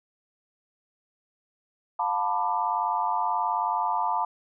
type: chord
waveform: sine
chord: B half-diminished seventh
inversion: second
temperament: just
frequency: 711.2 / 889 / 987.8 / 1185.3 Hz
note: F5 / A5 / B5 / D6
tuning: +31 / +18 / 0 / +16 cents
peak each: -31 / -27 / -28 / -32 dBFS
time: 1.99-4.25 s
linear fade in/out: 5 ms
effects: none